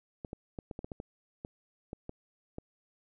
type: clicks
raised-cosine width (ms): 2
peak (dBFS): -26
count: 12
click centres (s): 0.248 / 0.331 / 0.588 / 0.712 / 0.791 / 0.845 / 0.918 / 1.001 / 1.449 / 1.931 / 2.094 / 2.584
effects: none